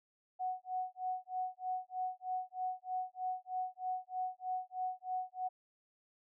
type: tone with tremolo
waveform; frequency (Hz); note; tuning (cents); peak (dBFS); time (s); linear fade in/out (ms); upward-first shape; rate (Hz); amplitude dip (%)
sine; 740; F#5; 0; -33; 0.39-5.49; 20; sine; 3.2; 100
effects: none